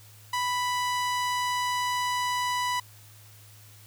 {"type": "tone with low-pass filter", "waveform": "sawtooth", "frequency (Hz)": 989, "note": "B5", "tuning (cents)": 2, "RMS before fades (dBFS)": -28, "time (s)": [0.33, 2.8], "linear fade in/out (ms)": 5, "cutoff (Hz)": 12000, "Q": 0.54, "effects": ["added 105 Hz sine -51 dBFS peak until 3.86 s", "white hiss -54 dBFS RMS until 3.86 s"]}